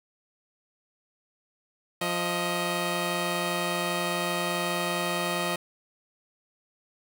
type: tone pair together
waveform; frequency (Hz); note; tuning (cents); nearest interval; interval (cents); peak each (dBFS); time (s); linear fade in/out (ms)
10% pulse; 175.1 / 628; F3 / D#5; +5 / +16; octave + minor seventh; 2211; -21 / -21; 2.01-5.56; 5
effects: none